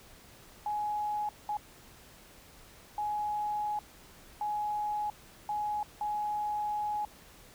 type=tone bursts at uneven times; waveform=sine; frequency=838 Hz; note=G#5; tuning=15 cents sharp; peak=-30 dBFS; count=6; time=0.66-1.29 / 1.49-1.57 / 2.98-3.79 / 4.41-5.1 / 5.49-5.83 / 6.01-7.05 s; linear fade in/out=2 ms; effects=pink hiss -55 dBFS RMS until 7.54 s